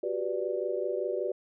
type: chord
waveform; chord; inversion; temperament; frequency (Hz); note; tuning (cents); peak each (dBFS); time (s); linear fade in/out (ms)
sine; G major seventh; third; equal with one note detuned; 366.8 / 392 / 493.9 / 587.3; F#4 / G4 / B4 / D5; -15 / 0 / 0 / 0; -34; 0.03-1.32; 5
effects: none